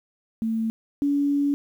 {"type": "tone pair in turn", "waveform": "sine", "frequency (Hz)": [224, 284.8], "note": ["A3", "C#4"], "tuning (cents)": [31, 47], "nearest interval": "major third", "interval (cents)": 416, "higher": "second", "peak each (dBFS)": [-22, -19], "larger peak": "second", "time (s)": [[0.42, 0.7], [1.02, 1.54]], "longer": "second", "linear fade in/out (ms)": 0, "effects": ["9-bit"]}